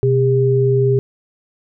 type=tone pair together; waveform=sine; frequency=126.78 / 402.5 Hz; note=B2 / G4; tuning=+46 / +46 cents; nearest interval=octave + minor sixth; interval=2000 cents; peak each=-14 dBFS; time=0.03-0.99 s; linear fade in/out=0 ms; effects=none